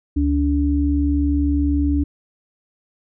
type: tone pair together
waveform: sine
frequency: 72 / 287.8 Hz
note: D2 / D4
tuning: -34 / -35 cents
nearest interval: 2 octaves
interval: 2399 cents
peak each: -18 dBFS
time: 0.16-2.04 s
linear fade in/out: 10 ms
effects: none